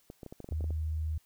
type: clicks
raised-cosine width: 2 ms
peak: -30 dBFS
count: 11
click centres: 0.101 / 0.232 / 0.263 / 0.325 / 0.403 / 0.444 / 0.489 / 0.523 / 0.608 / 0.642 / 0.706 s
type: tone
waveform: sine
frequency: 78.4 Hz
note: D#2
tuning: 14 cents sharp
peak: -30 dBFS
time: 0.51-1.18 s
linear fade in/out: 5 ms
effects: white hiss -68 dBFS RMS until 1.25 s